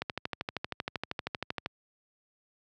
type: click train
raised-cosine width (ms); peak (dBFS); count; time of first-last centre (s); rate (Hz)
0.3; -16; 22; 0.02-1.661; 12.8
effects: high-pass 80 Hz 12 dB/octave